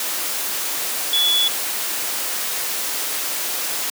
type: tone in noise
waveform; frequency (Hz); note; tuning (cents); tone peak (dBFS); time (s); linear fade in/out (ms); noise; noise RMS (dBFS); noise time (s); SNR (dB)
sine; 3417; G#7; +49; -15; 1.13-1.48; 2; white; -24; 0-3.9; +6
effects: high-pass 300 Hz 12 dB/octave